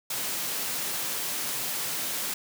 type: high-pass noise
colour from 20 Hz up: white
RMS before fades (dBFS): -31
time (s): 0.1-2.34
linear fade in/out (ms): 5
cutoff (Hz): 110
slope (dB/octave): 48
effects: none